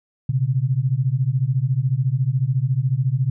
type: beating tone pair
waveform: sine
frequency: 123.47 / 137.47 Hz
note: B2 / C#3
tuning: 0 / -14 cents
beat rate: 14 Hz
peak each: -20 / -20 dBFS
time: 0.29-3.3 s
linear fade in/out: 5 ms
effects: none